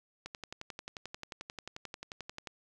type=click train; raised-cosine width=0.2 ms; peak=-24 dBFS; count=26; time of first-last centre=0.26-2.472 s; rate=11.3 Hz; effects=none